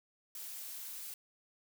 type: noise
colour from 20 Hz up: blue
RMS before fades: -45 dBFS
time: 0.35-1.14 s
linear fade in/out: 2 ms
effects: none